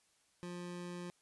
25% pulse tone, 176.3 Hz, F3, 17 cents sharp, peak -39 dBFS, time 0.43-1.1 s, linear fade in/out 0 ms, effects white hiss -73 dBFS RMS until 1.21 s + resampled to 24000 Hz

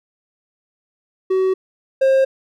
triangle tone pair in turn, 377.3 / 533.6 Hz, F#4 / C5, +34 / +34 cents, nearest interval tritone, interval 600 cents, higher second, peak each -12 / -9 dBFS, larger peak second, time 1.3-1.54 / 2.01-2.25 s, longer neither, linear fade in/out 10 ms, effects none

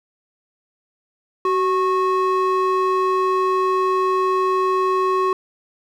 triangle ring-modulated tone, 736 Hz, F#5, 9 cents flat, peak -11 dBFS, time 1.45-5.33 s, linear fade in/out 2 ms, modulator 359 Hz, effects none

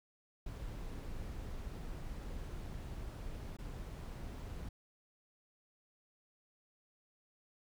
brown noise with dropouts, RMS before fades -44 dBFS, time 0.46-4.69 s, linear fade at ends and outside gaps 5 ms, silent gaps 3.569-3.586 s, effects none

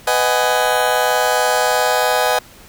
30% pulse chord, G# minor seventh, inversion first, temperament just, 498.4 / 623 / 747.5 / 830.6 Hz, B4 / D#5 / F#5 / G#5, +16 / +2 / +17 / 0 cents, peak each -17 dBFS, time 0.07-2.39 s, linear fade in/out 5 ms, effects pink hiss -43 dBFS RMS until 2.68 s

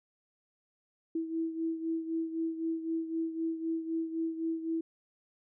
sine beating tone pair, 325.7 / 329.6 Hz, E4 / E4, -21 / 0 cents, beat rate 3.9 Hz, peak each -32 / -38 dBFS, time 1.15-4.81 s, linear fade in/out 5 ms, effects none

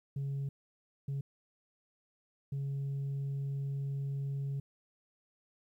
sine tone bursts at uneven times, 138.59 Hz, C#3, in tune, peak -31 dBFS, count 3, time 0.16-0.49 / 1.08-1.21 / 2.52-4.6 s, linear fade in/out 5 ms, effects tanh soft clip ceiling -32 dBFS + 12-bit

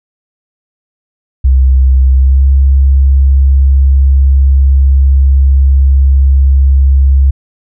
sine tone with pitch glide, 65.41 to 67.72 Hz, C2 to C#2, 0 to -40 cents, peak -3 dBFS, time 1.44-7.31 s, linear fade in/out 10 ms, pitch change +60 cents, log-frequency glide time 2.13-2.46 s, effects none

